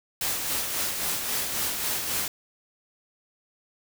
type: noise with tremolo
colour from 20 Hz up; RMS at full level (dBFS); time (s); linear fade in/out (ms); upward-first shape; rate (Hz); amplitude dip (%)
white; -27; 0.21-2.28; 2; sine; 3.7; 40
effects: none